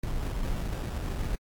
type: noise with sample-and-hold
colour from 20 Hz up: brown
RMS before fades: -31 dBFS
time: 0.03-1.36 s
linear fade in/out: 5 ms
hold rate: 2100 Hz
effects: AAC 64 kbps